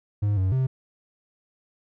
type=tone with pitch steps; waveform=triangle; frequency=103.1 / 94.2 / 130.9 Hz; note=G#2 / F#2 / C3; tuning=-12 / +32 / +1 cents; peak=-18 dBFS; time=0.22-0.67 s; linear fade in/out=10 ms; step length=150 ms; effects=none